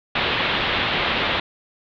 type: low-pass noise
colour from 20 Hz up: white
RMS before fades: -22 dBFS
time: 0.15-1.4 s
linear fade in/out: 5 ms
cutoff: 3700 Hz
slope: 48 dB/octave
effects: none